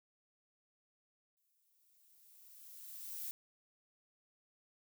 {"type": "noise with exponential growth", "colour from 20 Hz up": "violet", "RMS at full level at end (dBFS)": -42, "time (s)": [1.37, 3.31], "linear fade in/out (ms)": 0, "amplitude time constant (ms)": 420, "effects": []}